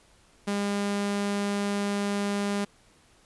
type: tone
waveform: sawtooth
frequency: 202.3 Hz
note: G#3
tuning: 45 cents flat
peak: -22 dBFS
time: 0.47-2.65 s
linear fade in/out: 10 ms
effects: pink hiss -60 dBFS RMS until 3.25 s + resampled to 24000 Hz